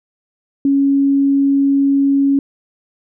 sine tone, 277.2 Hz, C#4, in tune, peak -10 dBFS, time 0.65-2.39 s, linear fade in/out 2 ms, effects none

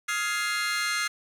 sawtooth chord, F minor seventh, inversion third, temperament just, 1257.2 / 1396.9 / 1676.3 / 2095 Hz, Eb6 / F6 / Ab6 / C7, +18 / 0 / +16 / +2 cents, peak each -30 / -28 / -29 / -26 dBFS, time 0.08-1.08 s, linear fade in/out 10 ms, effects low-pass 11000 Hz 12 dB/octave + 9-bit

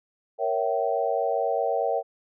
sine chord, A# diminished seventh, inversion none, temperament equal with one note detuned, 466.2 / 554.4 / 659.3 / 768.3 Hz, A#4 / C#5 / E5 / G5, 0 / 0 / 0 / -35 cents, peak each -28 dBFS, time 0.38-2.03 s, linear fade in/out 50 ms, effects none

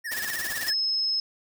square tone with vibrato, 1778 Hz, A6, 18 cents sharp, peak -31 dBFS, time 0.04-0.74 s, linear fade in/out 20 ms, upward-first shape triangle, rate 16 Hz, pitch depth 130 cents each way
white noise with tremolo, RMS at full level -32 dBFS, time 0.11-0.71 s, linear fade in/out 10 ms, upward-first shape square, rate 18 Hz, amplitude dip 55%
sine tone, 5180 Hz, E8, 31 cents flat, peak -23 dBFS, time 0.68-1.2 s, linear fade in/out 2 ms
effects none

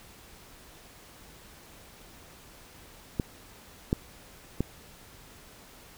clicks, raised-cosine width 3 ms, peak -13 / -11 / -13 dBFS, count 3, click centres 3.198 / 3.929 / 4.606 s, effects pink hiss -52 dBFS RMS until 5.97 s

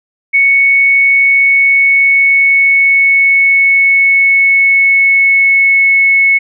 sine tone with pitch glide, 2217 to 2200 Hz, C#7 to C#7, 0 to -14 cents, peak -5 dBFS, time 0.33-6.39 s, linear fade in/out 20 ms, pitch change -14 cents, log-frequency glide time 1.16-5.86 s, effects none

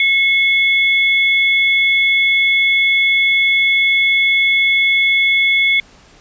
sine tone pair together, 2184 / 3434 Hz, C#7 / A7, -26 / -43 cents, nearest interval minor sixth, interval 783 cents, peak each -11 / -18 dBFS, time 0-5.8 s, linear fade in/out 2 ms, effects pink hiss -46 dBFS RMS until 6.2 s + resampled to 16000 Hz

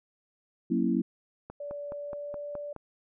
sine chord, F# dominant seventh, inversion none, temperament equal with one note detuned, 185 / 233.1 / 273.7 / 329.6 Hz, F#3 / A#3 / C#4 / E4, 0 / 0 / -22 / 0 cents, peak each -30 / -28 / -30 / -30 dBFS, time 0.7-1.02 s, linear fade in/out 10 ms
click train, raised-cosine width 1 ms, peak -27 dBFS, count 7, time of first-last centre 1.5-2.763 s, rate 4.75 Hz
sine tone with pitch glide, 578 to 583 Hz, D5 to D5, -28 to -13 cents, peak -35 dBFS, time 1.6-2.73 s, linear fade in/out 5 ms, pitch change +15 cents, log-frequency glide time 1.87-2.59 s
effects none

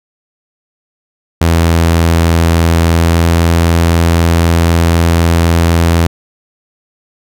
sawtooth tone with pitch glide, 83.3 to 83.93 Hz, E2 to E2, +19 to +32 cents, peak -3 dBFS, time 1.41-6.07 s, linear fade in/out 5 ms, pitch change +13 cents, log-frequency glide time 2.9-3.25 s, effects none

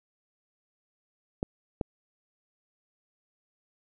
clicks, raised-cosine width 2 ms, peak -15 dBFS, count 2, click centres 1.429 / 1.812 s, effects none

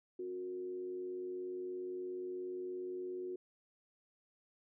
sine tone with frequency modulation, 365 Hz, F#4, 24 cents flat, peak -39 dBFS, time 0.19-3.36 s, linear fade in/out 5 ms, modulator 97 Hz, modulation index 0.38, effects none

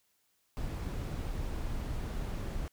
brown noise, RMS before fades -36 dBFS, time 0.57-2.68 s, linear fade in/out 0 ms, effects white hiss -74 dBFS RMS until 2.72 s

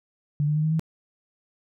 sine tone with pitch steps, 147 / 150.26 / 153.6 / 157.01 / 160.49 Hz, D3 / D3 / D#3 / D#3 / E3, +2 / +40 / -22 / +16 / -46 cents, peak -20 dBFS, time 0.4-0.795 s, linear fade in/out 0 ms, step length 79 ms, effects none

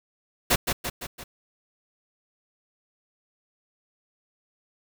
pink noise with echo, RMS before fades -20 dBFS, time 0.5-0.56 s, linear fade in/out 10 ms, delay 170 ms, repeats 4, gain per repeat -5 dB, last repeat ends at 1.24 s, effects none

